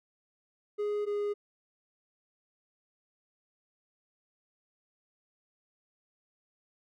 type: tone pair in turn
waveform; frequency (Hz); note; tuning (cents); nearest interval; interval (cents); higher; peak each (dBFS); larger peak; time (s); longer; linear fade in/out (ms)
triangle; 415.3 / 411.7; G#4 / G#4; 0 / -15; unison; 15; first; -27; neither; 0.78-1.06 / 1.06-1.34; neither; 20
effects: none